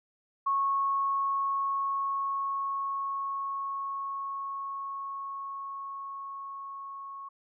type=tone with level ramp; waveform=sine; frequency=1100 Hz; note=C#6; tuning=14 cents flat; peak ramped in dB=-24 to -39 dBFS; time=0.46-7.29 s; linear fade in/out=10 ms; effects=none